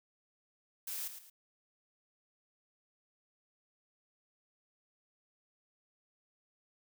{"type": "noise with echo", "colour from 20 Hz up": "blue", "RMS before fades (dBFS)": -40, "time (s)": [0.87, 1.08], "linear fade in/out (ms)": 5, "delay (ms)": 110, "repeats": 2, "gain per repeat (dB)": -9, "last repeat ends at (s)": 1.3, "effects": []}